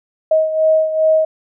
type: beating tone pair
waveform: sine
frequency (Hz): 631 / 633.5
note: D#5 / D#5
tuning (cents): +24 / +31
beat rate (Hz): 2.5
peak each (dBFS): -12 / -18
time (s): 0.31-1.25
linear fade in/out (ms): 5
effects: none